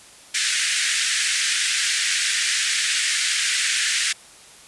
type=band-pass noise; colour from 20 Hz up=pink; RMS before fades=-22 dBFS; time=0.34-4.13 s; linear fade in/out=10 ms; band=1600 to 9700 Hz; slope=48 dB/octave; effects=white hiss -46 dBFS RMS until 4.67 s + resampled to 24000 Hz